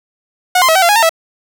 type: tone with pitch steps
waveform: sawtooth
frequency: 729 / 1043 / 644 / 762 / 687 / 829 / 909 / 654 Hz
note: F#5 / C6 / E5 / G5 / F5 / G#5 / A#5 / E5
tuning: -26 / -6 / -41 / -49 / -29 / -3 / -44 / -14 cents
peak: -4 dBFS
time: 0.55-1.094 s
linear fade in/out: 5 ms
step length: 68 ms
effects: none